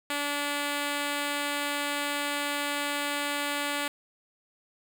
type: tone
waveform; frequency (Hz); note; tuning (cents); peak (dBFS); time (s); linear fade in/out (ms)
5% pulse; 288.7; D4; -30; -17; 0.1-3.88; 2
effects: none